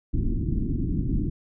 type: low-pass noise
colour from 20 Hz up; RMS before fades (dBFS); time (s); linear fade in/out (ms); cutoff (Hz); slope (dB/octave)
pink; -25; 0.13-1.3; 10; 330; 48
effects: none